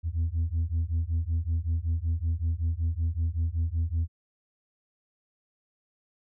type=beating tone pair; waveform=sine; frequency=80 / 85.3 Hz; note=D#2 / F2; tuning=+49 / -40 cents; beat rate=5.3 Hz; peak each=-26 dBFS; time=0.03-4.08 s; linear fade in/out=50 ms; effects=tanh soft clip ceiling -22 dBFS